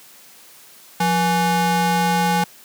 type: ring-modulated tone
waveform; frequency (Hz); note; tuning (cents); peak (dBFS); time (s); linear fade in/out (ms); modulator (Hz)
square; 329.6; E4; 0; -13; 1-2.44; 5; 507
effects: white hiss -46 dBFS RMS until 2.64 s + high-pass 150 Hz 12 dB/octave